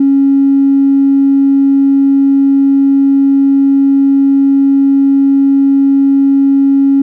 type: tone with tanh clipping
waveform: triangle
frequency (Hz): 275.3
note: C#4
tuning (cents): -12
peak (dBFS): -5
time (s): 0-7.02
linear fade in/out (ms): 5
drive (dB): 4
effects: none